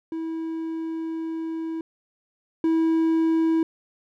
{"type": "tone pair in turn", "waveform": "triangle", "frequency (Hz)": [324.8, 324.8], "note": ["E4", "E4"], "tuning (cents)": [-26, -26], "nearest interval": "unison", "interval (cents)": 0, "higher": "neither", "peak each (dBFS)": [-25, -16], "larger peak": "second", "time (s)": [[0.12, 1.81], [2.64, 3.63]], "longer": "first", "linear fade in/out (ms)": 2, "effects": []}